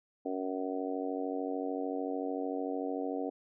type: harmonic tone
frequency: 93.4 Hz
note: F#2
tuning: 17 cents sharp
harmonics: 3 / 4 / 5 / 6 / 7 / 8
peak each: -36 / -42 / -38 / -45 / -42 / -42 dBFS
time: 0.25-3.3 s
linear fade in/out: 10 ms
effects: none